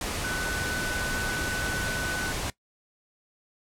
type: tone in noise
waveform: sine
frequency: 1498 Hz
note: F#6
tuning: 21 cents sharp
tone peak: -30 dBFS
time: 0.24-2.32 s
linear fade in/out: 2 ms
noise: pink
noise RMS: -31 dBFS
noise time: 0.01-2.5 s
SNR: -2 dB
effects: noise-tail reverb RT60 0.1 s tail -19 dB re dry + low-pass 11000 Hz 12 dB/octave